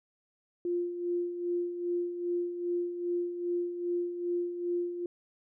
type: tone with tremolo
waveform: sine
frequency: 350 Hz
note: F4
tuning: 4 cents sharp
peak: -27 dBFS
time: 0.65-5.06 s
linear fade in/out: 2 ms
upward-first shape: sine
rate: 2.5 Hz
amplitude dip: 60%
effects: none